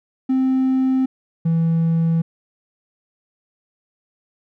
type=tone pair in turn; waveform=triangle; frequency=261.6 / 164.8 Hz; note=C4 / E3; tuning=0 / 0 cents; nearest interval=minor sixth; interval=800 cents; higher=first; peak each=-12 dBFS; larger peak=neither; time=0.29-1.06 / 1.45-2.22 s; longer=neither; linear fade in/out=10 ms; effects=tanh soft clip ceiling -9 dBFS